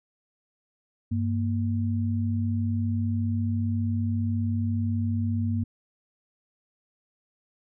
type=tone pair together; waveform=sine; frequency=98.38 / 233.1 Hz; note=G2 / A#3; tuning=+7 / 0 cents; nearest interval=octave + minor third; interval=1493 cents; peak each=-25 / -28 dBFS; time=1.11-5.64 s; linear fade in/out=10 ms; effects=none